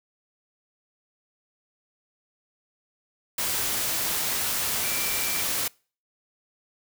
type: tone in noise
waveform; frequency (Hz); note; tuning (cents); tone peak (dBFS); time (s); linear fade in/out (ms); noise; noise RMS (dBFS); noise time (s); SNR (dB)
sine; 2343; D7; -5; -35; 4.84-5.42; 5; white; -27; 3.38-5.68; -11
effects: noise-tail reverb RT60 0.4 s tail -26 dB re dry